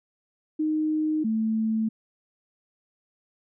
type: tone pair in turn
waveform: sine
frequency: 309.5 / 220.7 Hz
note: D#4 / A3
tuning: -9 / +5 cents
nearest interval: tritone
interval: 586 cents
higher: first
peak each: -22 dBFS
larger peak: neither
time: 0.59-1.24 / 1.24-1.89 s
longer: neither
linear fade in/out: 10 ms
effects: none